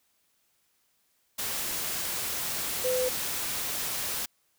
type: tone in noise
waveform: sine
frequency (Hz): 507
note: B4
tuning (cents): +45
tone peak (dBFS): -25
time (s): 2.84-3.09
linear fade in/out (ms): 10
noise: white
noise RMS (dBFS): -32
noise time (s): 1.38-4.26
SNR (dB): +4
effects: white hiss -71 dBFS RMS until 4.58 s